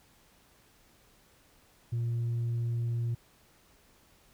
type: tone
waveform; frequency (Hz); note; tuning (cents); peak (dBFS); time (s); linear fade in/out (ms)
sine; 117.6; A#2; +16; -26; 1.92-3.15; 10
effects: tanh soft clip ceiling -27 dBFS + pink hiss -63 dBFS RMS until 4.33 s